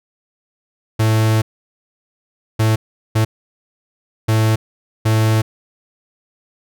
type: tone bursts at uneven times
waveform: 45% pulse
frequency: 110.1 Hz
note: A2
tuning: 2 cents sharp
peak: -12 dBFS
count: 5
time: 0.99-1.42 / 2.59-2.76 / 3.15-3.25 / 4.28-4.56 / 5.05-5.42 s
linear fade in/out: 10 ms
effects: none